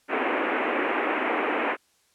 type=band-pass noise; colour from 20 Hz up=pink; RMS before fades=-26 dBFS; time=0.08-1.77 s; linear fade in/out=50 ms; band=260 to 2600 Hz; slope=48 dB/octave; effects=white hiss -65 dBFS RMS until 2.14 s + low-pass 10000 Hz 12 dB/octave